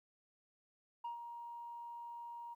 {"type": "tone with ADSR envelope", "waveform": "sine", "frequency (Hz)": 943, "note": "A#5", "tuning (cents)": 20, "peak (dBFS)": -37, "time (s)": [1.04, 2.55], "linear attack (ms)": 9, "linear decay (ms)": 120, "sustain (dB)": -8, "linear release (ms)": 21, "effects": ["tanh soft clip ceiling -38 dBFS", "13-bit"]}